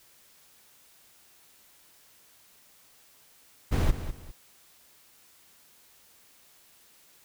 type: noise with echo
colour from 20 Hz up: brown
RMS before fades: -22 dBFS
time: 3.71-3.92 s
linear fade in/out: 20 ms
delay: 200 ms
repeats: 2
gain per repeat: -11 dB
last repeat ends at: 4.32 s
effects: white hiss -59 dBFS RMS until 7.24 s